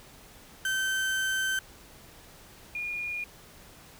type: tone pair in turn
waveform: 35% pulse / sine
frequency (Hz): 1545 / 2431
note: G6 / D#7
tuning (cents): -26 / -41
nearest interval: minor sixth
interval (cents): 785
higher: second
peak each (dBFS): -25 / -31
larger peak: first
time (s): 0.65-1.59 / 2.75-3.24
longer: first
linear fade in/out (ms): 2
effects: pink hiss -52 dBFS RMS until 3.99 s